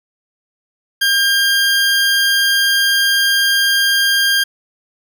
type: tone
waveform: 20% pulse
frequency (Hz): 1604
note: G6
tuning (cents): +39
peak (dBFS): -7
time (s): 1.01-4.44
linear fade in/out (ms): 10
effects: none